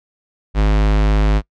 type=tone; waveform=square; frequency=51.91 Hz; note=G#1; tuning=in tune; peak=-12 dBFS; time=0.54-1.42 s; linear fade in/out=50 ms; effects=noise-tail reverb RT60 0.1 s tail -23 dB re dry + low-pass 4000 Hz 12 dB/octave